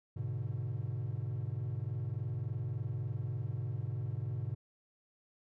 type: chord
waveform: triangle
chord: G# diminished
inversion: none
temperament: equal with one note detuned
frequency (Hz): 103.11 / 123.47 / 146.83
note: G#2 / B2 / D3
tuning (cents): -12 / 0 / 0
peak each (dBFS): -36 / -35 / -40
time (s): 0.16-4.55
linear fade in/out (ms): 10
effects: tanh soft clip ceiling -26 dBFS